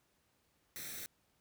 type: noise with comb filter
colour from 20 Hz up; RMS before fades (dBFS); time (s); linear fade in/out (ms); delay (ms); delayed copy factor
white; -45; 0.76-1.06; 0; 0.51; +0.7
effects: pink hiss -75 dBFS RMS until 1.4 s + high-pass 60 Hz 12 dB/octave